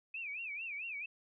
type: tone with vibrato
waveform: sine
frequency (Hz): 2489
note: D#7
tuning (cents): 0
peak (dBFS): -39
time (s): 0.14-1.06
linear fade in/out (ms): 5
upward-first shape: sine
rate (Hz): 4.5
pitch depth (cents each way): 180
effects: none